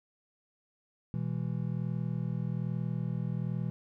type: chord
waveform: triangle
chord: E major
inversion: second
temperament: just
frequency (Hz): 123.61 / 164.81 / 206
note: B2 / E3 / G#3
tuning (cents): +2 / 0 / -14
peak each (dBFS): -32 / -32 / -38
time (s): 1.14-3.7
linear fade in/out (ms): 0
effects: none